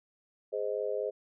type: chord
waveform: sine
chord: Ab major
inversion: none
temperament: just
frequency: 415.3 / 519.1 / 623 Hz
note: Ab4 / C5 / Eb5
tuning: 0 / -14 / +2 cents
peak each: -34 / -34 / -36 dBFS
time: 0.52-1.11 s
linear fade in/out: 20 ms
effects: none